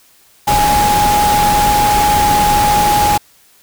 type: tone in noise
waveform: sine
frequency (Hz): 830.6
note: G#5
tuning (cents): 0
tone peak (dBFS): -10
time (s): 0.47-3.18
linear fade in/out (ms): 10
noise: pink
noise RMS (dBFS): -17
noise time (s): 0.47-3.18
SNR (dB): +4
effects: white hiss -49 dBFS RMS until 3.62 s